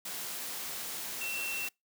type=tone in noise; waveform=sine; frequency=2704 Hz; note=E7; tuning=43 cents sharp; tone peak=-35 dBFS; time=1.21-1.68 s; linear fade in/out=5 ms; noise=white; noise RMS=-39 dBFS; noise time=0.05-1.69 s; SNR=+1 dB; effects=noise-tail reverb RT60 0.2 s tail -26 dB re dry + high-pass 150 Hz 12 dB/octave